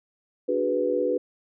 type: chord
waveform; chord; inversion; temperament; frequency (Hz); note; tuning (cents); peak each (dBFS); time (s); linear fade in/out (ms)
sine; G# half-diminished seventh; second; equal; 293.7 / 370 / 415.3 / 493.9; D4 / F#4 / G#4 / B4; 0 / 0 / 0 / 0; -30 / -28 / -30 / -24; 0.48-1.18; 10
effects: none